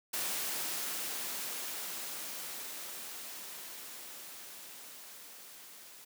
white noise with level ramp, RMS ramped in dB -35 to -53 dBFS, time 0.13-6.05 s, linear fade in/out 10 ms, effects high-pass 200 Hz 12 dB/octave

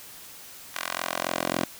10% pulse tone with high-pass filter sweep, 43.65 Hz, F1, in tune, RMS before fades -30 dBFS, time 0.74-1.65 s, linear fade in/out 10 ms, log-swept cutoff 1400 to 310 Hz, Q 1, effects white hiss -45 dBFS RMS until 1.79 s

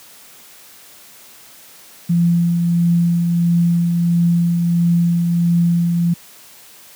sine tone with tremolo, 171.3 Hz, F3, 33 cents flat, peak -10 dBFS, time 2.09-6.14 s, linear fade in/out 10 ms, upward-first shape triangle, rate 1.5 Hz, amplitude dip 35%, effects white hiss -43 dBFS RMS until 6.95 s + high-pass 100 Hz 12 dB/octave

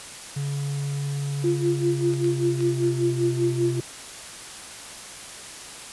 triangle tone with pitch glide, 141.3 to 129.57 Hz, C#3 to C3, +34 to -17 cents, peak -23 dBFS, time 0.36-3.81 s, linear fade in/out 10 ms, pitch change -151 cents, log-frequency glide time 1.38-3.22 s
sine tone with tremolo, 345.9 Hz, F4, 17 cents flat, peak -18 dBFS, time 1.44-3.8 s, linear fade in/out 2 ms, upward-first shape sine, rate 5.1 Hz, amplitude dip 80%
clicks, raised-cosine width 0.2 ms, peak -21 dBFS, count 3, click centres 2.137 / 2.244 / 2.606 s
effects white hiss -39 dBFS RMS until 5.92 s + resampled to 24000 Hz

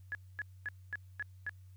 sine tone bursts, 1692 Hz, G#6, 32 cents sharp, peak -35 dBFS, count 6, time 0.12-1.494 s, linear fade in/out 0 ms, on 29 ms, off 240 ms, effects added 93 Hz sine -52 dBFS peak until 1.76 s + white hiss -75 dBFS RMS until 1.76 s

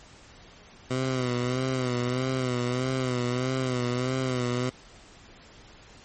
15% pulse tone with vibrato, 126.6 Hz, B2, 43 cents sharp, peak -19 dBFS, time 0.9-4.7 s, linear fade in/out 10 ms, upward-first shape sine, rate 1.6 Hz, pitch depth 62 cents each way, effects pink hiss -51 dBFS RMS until 6.04 s + MP3 32 kbps

